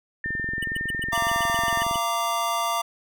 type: tone with pitch glide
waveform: sine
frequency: 1800 to 1810.4 Hz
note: A6 to A6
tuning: +39 to +49 cents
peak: -26 dBFS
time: 0.24-1.83 s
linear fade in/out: 2 ms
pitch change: +10 cents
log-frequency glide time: 0.53-0.74 s
type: click train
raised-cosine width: 3 ms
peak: -22 dBFS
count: 38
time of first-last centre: 0.26-1.957 s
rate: 21.8 Hz
type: tone bursts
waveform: square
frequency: 2960 Hz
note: F#7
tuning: in tune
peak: -31 dBFS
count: 11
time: 0.62-1.962 s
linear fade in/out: 5 ms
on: 22 ms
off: 110 ms
type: chord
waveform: square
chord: Bb major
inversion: second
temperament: equal with one note detuned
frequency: 685.7 / 932.3 / 1174.7 Hz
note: F5 / Bb5 / D6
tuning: -32 / 0 / 0 cents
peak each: -29 / -29 / -27 dBFS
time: 1.12-2.82 s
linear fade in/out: 10 ms
effects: none